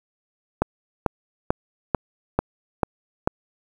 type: click train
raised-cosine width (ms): 1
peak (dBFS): -4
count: 7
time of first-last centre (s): 0.62-3.275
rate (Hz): 2.26
effects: 7-bit